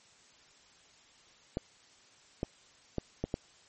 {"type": "clicks", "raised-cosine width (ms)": 2, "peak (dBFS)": -18, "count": 5, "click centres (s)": [1.571, 2.431, 2.983, 3.24, 3.341], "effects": ["white hiss -61 dBFS RMS until 3.68 s", "MP3 32 kbps"]}